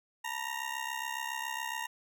20% pulse ring-modulated tone, 932.3 Hz, A#5, in tune, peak -27 dBFS, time 0.24-1.87 s, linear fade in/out 10 ms, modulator 33.6 Hz, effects none

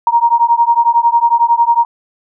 sine beating tone pair, 932.3 / 943.3 Hz, A#5 / A#5, 0 / +20 cents, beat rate 11 Hz, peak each -11 dBFS, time 0.07-1.85 s, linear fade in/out 2 ms, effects none

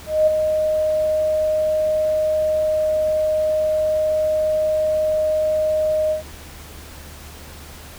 sine tone with ADSR envelope, 620 Hz, D#5, 6 cents flat, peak -10 dBFS, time 0.06-6.23 s, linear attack 210 ms, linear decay 13 ms, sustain -6 dB, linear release 120 ms, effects added 75 Hz sine -40 dBFS peak until 7.98 s + pink hiss -40 dBFS RMS until 7.98 s

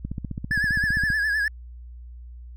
click train, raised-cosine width 5 ms, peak -17 dBFS, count 17, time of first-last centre 0.05-1.103 s, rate 15.2 Hz
triangle tone with vibrato, 1694 Hz, G#6, 34 cents sharp, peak -19 dBFS, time 0.51-1.48 s, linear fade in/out 2 ms, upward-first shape triangle, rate 9.6 Hz, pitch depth 86 cents each way
effects added 60 Hz sine -38 dBFS peak until 2.56 s

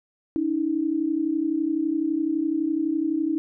sine tone pair together, 289.4 / 321.3 Hz, D4 / E4, -25 / -44 cents, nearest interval major second, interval 181 cents, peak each -26 / -23 dBFS, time 0.36-3.38 s, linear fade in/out 0 ms, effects none

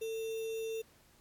sine tone with sample-and-hold, 447.5 Hz, A4, 29 cents sharp, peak -35 dBFS, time 0.01-0.82 s, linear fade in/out 10 ms, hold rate 3150 Hz, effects pink hiss -65 dBFS RMS until 1.2 s + AAC 64 kbps

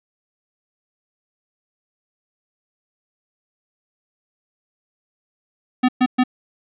square tone bursts, 252.7 Hz, B3, 40 cents sharp, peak -13 dBFS, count 3, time 5.83-6.238 s, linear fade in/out 10 ms, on 56 ms, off 120 ms, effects resampled to 8000 Hz + 9-bit

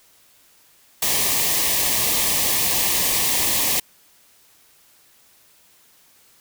white band-stop noise, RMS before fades -20 dBFS, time 1.02-3.8 s, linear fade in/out 5 ms, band 1200 to 1700 Hz, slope 96 dB/octave, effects white hiss -55 dBFS RMS until 6.4 s

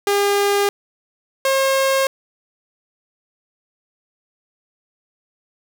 sawtooth tone pair in turn, 403.9 / 537.6 Hz, G#4 / C5, -48 / +47 cents, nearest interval perfect fourth, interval 495 cents, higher second, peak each -11 dBFS, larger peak neither, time 0.07-0.69 / 1.45-2.07 s, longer neither, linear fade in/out 2 ms, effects 8-bit

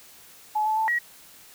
sine tone with pitch steps, 853 / 868 / 881 / 1909 Hz, G#5 / A5 / A5 / A#6, +46 / -24 / +2 / +41 cents, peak -21 dBFS, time 0.55-0.99 s, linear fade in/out 10 ms, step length 110 ms, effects white hiss -50 dBFS RMS until 1.54 s

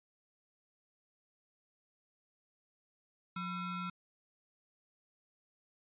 square ring-modulated tone, 587.3 Hz, D5, in tune, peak -35 dBFS, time 3.36-3.9 s, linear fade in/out 5 ms, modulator 766 Hz, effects resampled to 8000 Hz

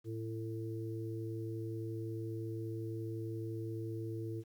harmonic tone, 111.8 Hz, A2, 28 cents sharp, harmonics 1 / 3 / 4, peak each -40 / -42 / -47 dBFS, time 0.04-4.44 s, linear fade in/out 50 ms, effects 11-bit

